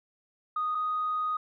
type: tone pair in turn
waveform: sine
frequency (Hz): 1240 / 1245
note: D#6 / D#6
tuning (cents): -6 / +1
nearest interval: unison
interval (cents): 7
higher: second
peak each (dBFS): -26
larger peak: neither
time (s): 0.56-0.75 / 0.75-1.37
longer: second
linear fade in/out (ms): 5
effects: tanh soft clip ceiling -22 dBFS